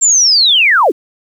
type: linear sweep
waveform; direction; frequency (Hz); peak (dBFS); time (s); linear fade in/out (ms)
sine; down; 7459 to 241.6; -6; 0.01-0.92; 20
effects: 7-bit